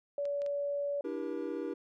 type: tone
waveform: sine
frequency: 571 Hz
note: D5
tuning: 49 cents flat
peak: -31 dBFS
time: 0.18-1.01 s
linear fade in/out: 2 ms
type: clicks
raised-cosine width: 0.2 ms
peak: -34 dBFS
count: 3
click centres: 0.254 / 0.419 / 0.463 s
type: chord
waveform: triangle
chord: E half-diminished seventh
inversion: third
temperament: equal with one note detuned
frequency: 293.7 / 329.6 / 392 / 478.4 Hz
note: D4 / E4 / G4 / Bb4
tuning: 0 / 0 / 0 / +45 cents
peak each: -38 dBFS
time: 1.04-1.74 s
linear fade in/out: 10 ms
effects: none